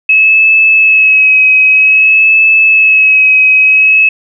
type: tone with vibrato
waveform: sine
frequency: 2575 Hz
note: E7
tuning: 41 cents flat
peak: -3 dBFS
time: 0.09-4.09 s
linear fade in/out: 5 ms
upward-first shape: sine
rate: 0.52 Hz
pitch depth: 25 cents each way
effects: none